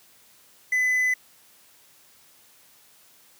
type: tone with quantisation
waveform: triangle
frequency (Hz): 2008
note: B6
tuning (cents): +28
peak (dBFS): -18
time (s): 0.72-1.14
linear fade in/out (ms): 5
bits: 8
effects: white hiss -56 dBFS RMS until 3.39 s + high-pass 80 Hz 12 dB/octave